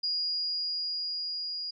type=tone with level ramp; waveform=sine; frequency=4866 Hz; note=D#8; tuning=39 cents flat; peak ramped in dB=-27 to -33 dBFS; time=0.03-1.71 s; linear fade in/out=10 ms; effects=none